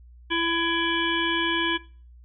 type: harmonic tone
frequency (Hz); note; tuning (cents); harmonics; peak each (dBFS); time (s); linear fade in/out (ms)
334.3; E4; +24; 1 / 3 / 5 / 7 / 9 / 10; -27 / -30 / -28 / -31 / -30 / -31; 0.3-1.78; 20
effects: noise-tail reverb RT60 0.4 s tail -20 dB re dry + added 60 Hz sine -46 dBFS peak until 2.24 s